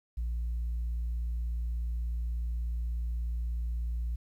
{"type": "tone", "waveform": "sine", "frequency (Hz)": 58.27, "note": "A#1", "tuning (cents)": 0, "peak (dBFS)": -28, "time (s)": [0.17, 4.16], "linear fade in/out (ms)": 10, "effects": ["tanh soft clip ceiling -28 dBFS", "11-bit"]}